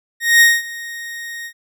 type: tone with ADSR envelope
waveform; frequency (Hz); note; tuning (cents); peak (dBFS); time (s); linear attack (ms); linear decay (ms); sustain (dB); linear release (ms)
40% pulse; 1864.7; A#6; 0; -5; 0.2-1.53; 210; 210; -21; 74
effects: none